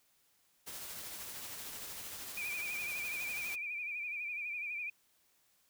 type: noise with tremolo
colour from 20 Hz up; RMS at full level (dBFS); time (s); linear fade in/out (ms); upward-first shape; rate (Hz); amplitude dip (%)
white; -44; 0.66-3.56; 20; triangle; 13; 30
type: tone with vibrato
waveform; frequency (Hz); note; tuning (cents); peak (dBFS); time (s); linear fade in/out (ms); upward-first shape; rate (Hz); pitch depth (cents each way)
sine; 2399; D7; +36; -37; 2.37-4.9; 5; sine; 12; 64
effects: white hiss -72 dBFS RMS until 5.69 s